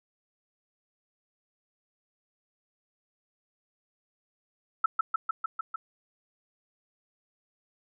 sine tone with echo, 1318.5 Hz, E6, in tune, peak -18 dBFS, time 4.84-4.86 s, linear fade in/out 5 ms, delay 150 ms, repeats 6, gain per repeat -2 dB, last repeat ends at 5.76 s, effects none

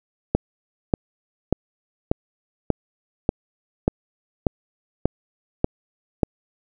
click train, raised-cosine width 2 ms, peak -3 dBFS, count 11, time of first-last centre 0.35-6.232 s, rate 1.7 Hz, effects none

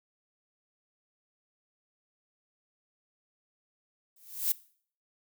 violet noise with exponential growth, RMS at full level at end -24 dBFS, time 4.16-4.52 s, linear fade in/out 5 ms, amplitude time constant 78 ms, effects noise-tail reverb RT60 0.5 s tail -20 dB re dry

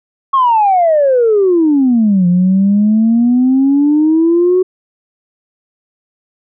sine exponential two-way sweep, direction down then up, 1107 to 174.61 to 373.7 Hz, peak -6 dBFS, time 0.33-4.63 s, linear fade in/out 10 ms, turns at 2.27 s, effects tanh soft clip ceiling -3 dBFS

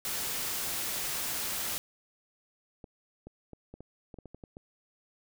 white noise, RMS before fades -34 dBFS, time 0.05-1.78 s, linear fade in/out 0 ms
clicks, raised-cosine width 2 ms, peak -32 dBFS, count 11, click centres 2.842 / 3.27 / 3.533 / 3.74 / 3.806 / 4.142 / 4.187 / 4.257 / 4.346 / 4.438 / 4.569 s
effects none

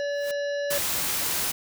harmonic tone, 573 Hz, D5, 43 cents flat, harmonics 1 / 3 / 5 / 7 / 9 / 10, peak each -26 / -35 / -45 / -43 / -50 / -49 dBFS, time 0-0.78 s, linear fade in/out 0 ms
white noise with exponential growth, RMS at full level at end -36 dBFS, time 0.09-0.31 s, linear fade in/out 0 ms, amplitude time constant 47 ms
white noise, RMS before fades -27 dBFS, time 0.7-1.52 s, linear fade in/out 10 ms
effects none

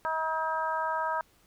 harmonic tone, 318.7 Hz, D#4, 42 cents sharp, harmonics 2 / 3 / 4 / 5, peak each -35 / -30 / -34 / -36 dBFS, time 0.05-1.21 s, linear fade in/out 0 ms, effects pink hiss -64 dBFS RMS until 1.46 s

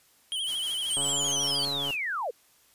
square tone with vibrato, 3131 Hz, G7, 3 cents flat, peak -29 dBFS, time 0.32-1.65 s, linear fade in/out 0 ms, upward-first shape sine, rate 13 Hz, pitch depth 85 cents each way
white noise with tremolo, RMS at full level -42 dBFS, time 0.45-1.98 s, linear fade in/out 50 ms, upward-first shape sine, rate 5.1 Hz, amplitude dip 50%
sine linear sweep, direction down, 8870 to 415.3 Hz, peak -28 dBFS, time 0.9-2.31 s, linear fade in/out 10 ms
click train, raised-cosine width 1 ms, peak -24 dBFS, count 133, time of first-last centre 0.97-1.906 s, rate 141 Hz
effects white hiss -62 dBFS RMS until 2.74 s + resampled to 32000 Hz

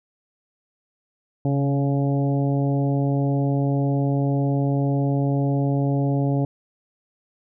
harmonic tone with a mistuned harmonic, 140 Hz, C#3, 18 cents sharp, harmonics 1 / 2 / 3 / 4 / 5 / 6, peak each -20 / -24 / -31 / -31 / -33 / -39 dBFS, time 1.45-6.45 s, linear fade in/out 2 ms, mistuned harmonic 1, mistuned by -23 cents, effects none

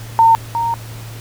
sine tone pair in turn, 908 / 926.5 Hz, A#5 / A#5, -46 / -11 cents, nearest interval unison, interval 35 cents, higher second, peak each -6 / -15 dBFS, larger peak first, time 0.19-0.35 / 0.55-0.74 s, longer second, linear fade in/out 0 ms, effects added 113 Hz sine -30 dBFS peak until 1.2 s + pink hiss -37 dBFS RMS until 1.2 s

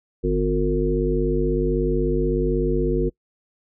harmonic tone with a mistuned harmonic, 50.7 Hz, G#1, 41 cents flat, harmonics 1 / 3 / 5 / 7 / 9, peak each -23 / -27 / -27 / -23 / -24 dBFS, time 0.23-3.1 s, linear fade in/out 20 ms, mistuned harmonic 7, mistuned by +25 cents, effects noise-tail reverb RT60 0.1 s tail -24 dB re dry

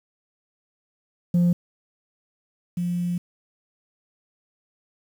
sine tone pair in turn, 174.61 / 175.6 Hz, F3 / F3, 0 / +10 cents, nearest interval unison, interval 10 cents, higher second, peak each -13 / -22 dBFS, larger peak first, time 1.34-1.53 / 2.77-3.18 s, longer second, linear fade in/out 5 ms, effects tanh soft clip ceiling -15 dBFS + 8-bit

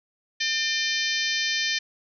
harmonic tone with a mistuned harmonic, 600 Hz, D5, 37 cents sharp, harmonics 3 / 4 / 5 / 6 / 7 / 8 / 9 / 10, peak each -29 / -30 / -31 / -32 / -32 / -33 / -34 / -34 dBFS, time 0.4-1.79 s, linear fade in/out 10 ms, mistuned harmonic 5, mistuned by +49 cents, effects none

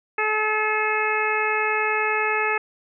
harmonic tone, 430 Hz, A4, 40 cents flat, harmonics 1 / 2 / 3 / 4 / 5 / 6, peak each -27 / -27 / -27 / -27 / -27 / -27 dBFS, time 0.18-2.58 s, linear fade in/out 5 ms, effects none

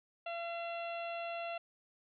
harmonic tone, 680 Hz, F5, 46 cents flat, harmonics 1 / 2 / 3 / 4 / 5 / 6, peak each -39 / -48 / -53 / -45 / -55 / -60 dBFS, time 0.26-1.58 s, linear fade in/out 5 ms, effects none

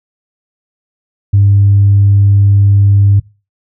sine tone, 100 Hz, G2, 35 cents sharp, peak -3 dBFS, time 1.33-3.2 s, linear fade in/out 10 ms, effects noise-tail reverb RT60 0.3 s tail -22 dB re dry + tanh soft clip ceiling 0 dBFS

